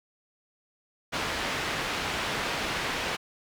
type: low-pass noise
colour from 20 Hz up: white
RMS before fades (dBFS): -31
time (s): 1.12-3.17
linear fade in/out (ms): 20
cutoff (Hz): 2800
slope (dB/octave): 12
effects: none